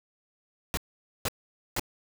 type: noise bursts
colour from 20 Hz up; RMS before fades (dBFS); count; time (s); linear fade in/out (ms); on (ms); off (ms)
pink; -29; 3; 0.74-1.796; 0; 32; 480
effects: none